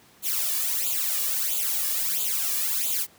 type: noise with flanger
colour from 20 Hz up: blue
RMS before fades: -26 dBFS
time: 0.22-3.07 s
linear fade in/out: 50 ms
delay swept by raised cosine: 0.27 to 1.77 ms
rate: 1.5 Hz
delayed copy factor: +0.9
effects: pink hiss -55 dBFS RMS until 3.18 s + high-pass 100 Hz 12 dB/octave